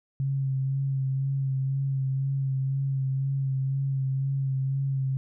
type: tone with vibrato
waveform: sine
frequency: 135.1 Hz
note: C#3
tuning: 44 cents flat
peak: -24 dBFS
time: 0.2-5.17 s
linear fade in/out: 0 ms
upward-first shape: sine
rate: 2 Hz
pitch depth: 25 cents each way
effects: none